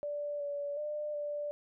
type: tone with pitch steps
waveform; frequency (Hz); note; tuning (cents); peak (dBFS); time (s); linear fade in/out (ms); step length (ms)
sine; 584 / 574 / 598 / 587; D5 / D5 / D5 / D5; -10 / -40 / +31 / -1; -34; 0.03-1.51; 0; 370
effects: none